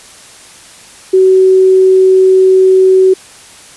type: tone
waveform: sine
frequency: 376.8 Hz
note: F#4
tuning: 32 cents sharp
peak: -3 dBFS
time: 1.13-3.14 s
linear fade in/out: 10 ms
effects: white hiss -36 dBFS RMS until 3.76 s + resampled to 24000 Hz